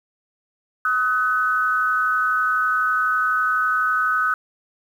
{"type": "tone pair together", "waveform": "sine", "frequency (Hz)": [1268, 1500], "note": ["D#6", "F#6"], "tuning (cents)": [32, 23], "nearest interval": "minor third", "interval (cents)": 291, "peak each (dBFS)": -20, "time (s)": [0.85, 4.34], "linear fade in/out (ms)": 2, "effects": ["8-bit"]}